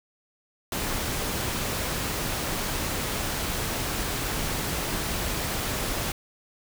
pink noise, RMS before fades -29 dBFS, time 0.72-6.12 s, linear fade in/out 2 ms, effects none

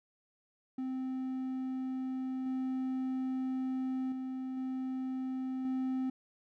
triangle tone with level steps, 260 Hz, C4, 11 cents flat, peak -32 / -30 / -34 / -32 / -29 dBFS, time 0.78-6.1 s, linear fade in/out 5 ms, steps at 2.46 / 4.12 / 4.57 / 5.65 s, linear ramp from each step 2 ms, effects none

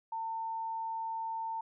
sine tone, 900 Hz, A5, 39 cents sharp, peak -34 dBFS, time 0.12-1.61 s, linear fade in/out 5 ms, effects none

